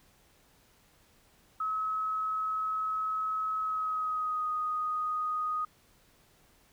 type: tone with pitch glide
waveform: sine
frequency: 1284 to 1243.8 Hz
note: E6 to D#6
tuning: -46 to -1 cents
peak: -29 dBFS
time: 1.6-5.65 s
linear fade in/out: 5 ms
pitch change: -55 cents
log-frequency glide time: 3.6-4.49 s
effects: pink hiss -64 dBFS RMS until 6.72 s